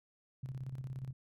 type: tone with tremolo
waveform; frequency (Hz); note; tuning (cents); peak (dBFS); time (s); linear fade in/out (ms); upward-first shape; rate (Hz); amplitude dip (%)
sine; 130.81; C3; 0; -37; 0.43-1.13; 5; square; 17; 60
effects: MP3 64 kbps